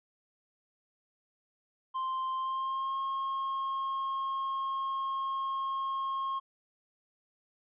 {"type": "tone with pitch glide", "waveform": "triangle", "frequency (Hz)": [1046.5, 1077.8], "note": ["C6", "C#6"], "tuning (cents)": [0, -49], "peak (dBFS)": -29, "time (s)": [1.94, 6.4], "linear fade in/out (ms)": 20, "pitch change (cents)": 51, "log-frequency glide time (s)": [2.33, 2.99], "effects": ["resampled to 8000 Hz"]}